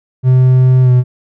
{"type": "tone with pitch glide", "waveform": "triangle", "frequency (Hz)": [128.5, 125.2], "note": ["C3", "B2"], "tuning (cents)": [-31, 24], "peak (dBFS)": -3, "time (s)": [0.23, 1.04], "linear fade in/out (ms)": 50, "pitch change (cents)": -45, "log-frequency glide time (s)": [0.82, 0.91], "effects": []}